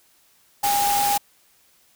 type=tone in noise; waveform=sine; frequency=813 Hz; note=G#5; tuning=37 cents flat; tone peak=-19 dBFS; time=0.63-1.18 s; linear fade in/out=10 ms; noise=white; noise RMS=-25 dBFS; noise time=0.63-1.18 s; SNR=+3 dB; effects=white hiss -59 dBFS RMS until 1.95 s